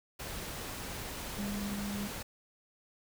sine tone in noise, 202.8 Hz, G#3, 41 cents flat, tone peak -35 dBFS, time 1.38-2.08 s, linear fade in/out 10 ms, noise pink, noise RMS -41 dBFS, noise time 0.19-2.23 s, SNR +3 dB, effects none

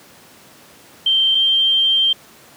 sine tone pair in turn, 3136 / 3154 Hz, G7 / G7, 0 / +10 cents, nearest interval unison, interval 10 cents, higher second, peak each -12 dBFS, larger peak neither, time 1.06-1.35 / 1.35-2.13 s, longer second, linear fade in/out 5 ms, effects pink hiss -45 dBFS RMS until 2.56 s + high-pass 150 Hz 12 dB/octave

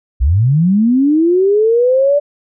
sine linear sweep, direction up, 55 to 587.3 Hz, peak -8 dBFS, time 0.2-2.2 s, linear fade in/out 20 ms, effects none

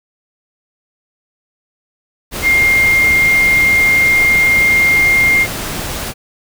sine tone in noise, 2118 Hz, C7, 21 cents sharp, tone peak -8 dBFS, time 2.42-5.47 s, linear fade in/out 50 ms, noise pink, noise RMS -22 dBFS, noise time 2.31-6.14 s, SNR +11 dB, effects none

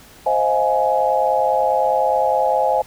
sine chord, F minor seventh, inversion second, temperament just, 523.8 / 628.6 / 698.5 / 838.1 Hz, C5 / Eb5 / F5 / Ab5, +2 / +18 / 0 / +16 cents, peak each -20 / -21 / -22 / -18 dBFS, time 0.26-2.82 s, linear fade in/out 5 ms, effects pink hiss -45 dBFS RMS until 2.86 s

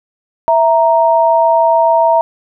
sine tone pair together, 659.3 / 932.4 Hz, E5 / A#5, 0 / 0 cents, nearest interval tritone, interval 600 cents, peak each -10 dBFS, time 0.48-2.21 s, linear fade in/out 0 ms, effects none

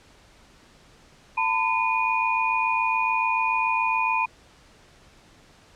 sine tone cluster, 899 / 1006 / 2459 Hz, A5 / B5 / D#7, +37 / +32 / -21 cents, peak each -25 dBFS, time 1.37-4.26 s, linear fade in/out 10 ms, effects pink hiss -54 dBFS RMS until 5.75 s + low-pass 7000 Hz 12 dB/octave

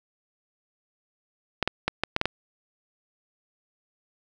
clicks, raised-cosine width 0.3 ms, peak -7 dBFS, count 7, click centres 1.627 / 1.676 / 1.88 / 2.036 / 2.164 / 2.214 / 2.256 s, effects none

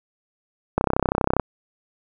click train, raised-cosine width 1 ms, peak -4 dBFS, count 21, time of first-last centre 0.78-1.397 s, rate 32.4 Hz, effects none

